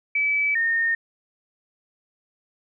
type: tone pair in turn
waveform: sine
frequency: 2299 / 1833.3 Hz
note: D7 / A#6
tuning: -37 / -29 cents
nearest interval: major third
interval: 392 cents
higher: first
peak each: -19 dBFS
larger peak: neither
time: 0.15-0.55 / 0.55-0.95 s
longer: neither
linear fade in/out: 5 ms
effects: none